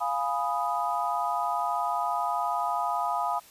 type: chord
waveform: sine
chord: F half-diminished seventh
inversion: none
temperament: equal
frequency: 698.5 / 830.6 / 987.8 / 1244.5 Hz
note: F5 / Ab5 / Cb6 / Eb6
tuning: 0 / 0 / 0 / 0 cents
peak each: -31 dBFS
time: 0-3.4 s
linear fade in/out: 20 ms
effects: white hiss -53 dBFS RMS until 3.5 s + resampled to 32000 Hz